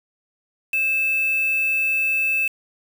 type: tone with quantisation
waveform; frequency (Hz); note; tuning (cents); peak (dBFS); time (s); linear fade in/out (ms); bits
sine; 2625; E7; -8; -18; 0.73-2.48; 5; 5
effects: none